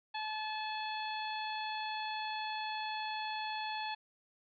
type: harmonic tone with a mistuned harmonic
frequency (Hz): 864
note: A5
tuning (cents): -32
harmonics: 1 / 2 / 3 / 4 / 5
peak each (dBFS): -38 / -45 / -45 / -46 / -47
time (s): 0.14-3.95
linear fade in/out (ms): 10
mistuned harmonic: 4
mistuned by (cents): -18
effects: none